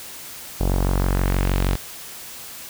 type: tone with low-pass filter sweep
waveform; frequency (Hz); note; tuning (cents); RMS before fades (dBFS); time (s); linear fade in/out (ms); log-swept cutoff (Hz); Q
sawtooth; 46.36; F#1; +4; -20; 0.6-1.76; 10; 700 to 4700; 1.2
effects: white hiss -37 dBFS RMS until 2.69 s